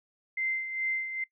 sine tone with tremolo, 2080 Hz, C7, 11 cents flat, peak -27 dBFS, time 0.37-1.24 s, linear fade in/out 5 ms, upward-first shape sine, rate 2.4 Hz, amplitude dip 60%, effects noise-tail reverb RT60 0.1 s tail -21 dB re dry

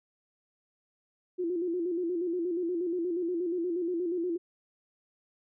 sine tone with vibrato, 348 Hz, F4, 6 cents flat, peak -28 dBFS, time 1.38-4.38 s, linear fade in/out 20 ms, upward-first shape square, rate 8.4 Hz, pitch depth 68 cents each way, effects none

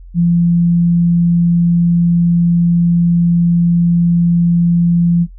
sine tone, 171.6 Hz, F3, 30 cents flat, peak -8 dBFS, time 0.14-5.27 s, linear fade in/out 50 ms, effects noise-tail reverb RT60 0.1 s tail -21 dB re dry + added 43 Hz sine -32 dBFS peak until 5.38 s

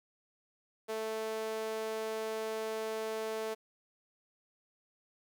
sawtooth tone with high-pass filter, 220 Hz, A3, in tune, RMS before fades -37 dBFS, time 0.88-3.55 s, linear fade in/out 20 ms, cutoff 490 Hz, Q 2.9, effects 11-bit

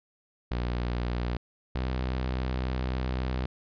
sawtooth tone pair in turn, 60.2 / 63.67 Hz, B1 / C2, -44 / -47 cents, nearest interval minor second, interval 97 cents, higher second, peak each -24 dBFS, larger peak neither, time 0.51-1.37 / 1.75-3.46 s, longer second, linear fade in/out 5 ms, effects resampled to 11025 Hz

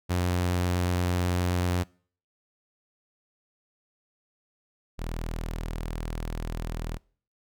sawtooth tone pair in turn, 89.2 / 40.48 Hz, F2 / E1, +37 / -31 cents, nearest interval octave + major second, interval 1368 cents, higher first, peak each -20 / -27 dBFS, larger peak first, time 0.09-1.84 / 4.98-6.98 s, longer second, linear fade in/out 20 ms, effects noise-tail reverb RT60 0.5 s tail -25 dB re dry

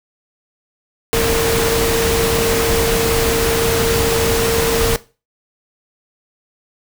sine tone in noise, 457.9 Hz, A#4, 31 cents flat, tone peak -15 dBFS, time 1.13-4.96 s, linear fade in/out 0 ms, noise pink, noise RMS -18 dBFS, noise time 1.13-4.96 s, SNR 0 dB, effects noise-tail reverb RT60 0.3 s tail -17 dB re dry

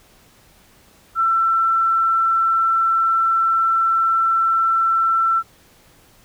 sine tone, 1341 Hz, E6, 29 cents sharp, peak -14 dBFS, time 1.15-5.43 s, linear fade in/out 50 ms, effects pink hiss -52 dBFS RMS until 6.24 s

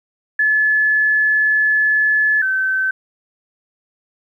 sine tone pair in turn, 1721 / 1537.3 Hz, A6 / G6, -39 / -34 cents, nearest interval major second, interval 195 cents, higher first, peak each -12 / -15 dBFS, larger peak first, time 0.39-2.42 / 2.42-2.91 s, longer first, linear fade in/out 5 ms, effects 9-bit

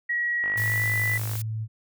sine tone with pitch glide, 1912 to 1981.7 Hz, A#6 to B6, +43 to +5 cents, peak -23 dBFS, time 0.09-1.18 s, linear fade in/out 10 ms, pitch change +62 cents, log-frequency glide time 0.5-0.89 s
click train, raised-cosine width 0.5 ms, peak -23 dBFS, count 47, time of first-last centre 0.44-1.355 s, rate 50.3 Hz
sine tone, 110 Hz, A2, in tune, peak -27 dBFS, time 0.55-1.68 s, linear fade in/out 50 ms
blue noise, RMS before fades -36 dBFS, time 0.57-1.42 s, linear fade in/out 5 ms
effects none

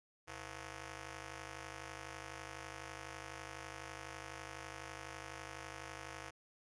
5% pulse ring-modulated tone, 200 Hz, G3, 35 cents sharp, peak -32 dBFS, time 0.27-6.31 s, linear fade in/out 20 ms, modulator 274 Hz, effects resampled to 22050 Hz

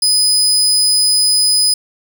30% pulse tone, 5000 Hz, D#8, 8 cents sharp, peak -7 dBFS, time 0.02-1.74 s, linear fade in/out 5 ms, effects none

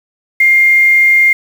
sine tone with quantisation, 2116 Hz, C7, 19 cents sharp, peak -5 dBFS, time 0.4-1.33 s, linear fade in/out 5 ms, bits 5, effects none

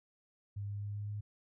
sine tone with pitch steps, 101.3 / 101.95 / 102.6 / 103.25 / 103.91 Hz, G#2 / G#2 / G#2 / G#2 / G#2, -43 / -32 / -21 / -10 / +1 cents, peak -37 dBFS, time 0.56-1.21 s, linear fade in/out 10 ms, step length 130 ms, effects none

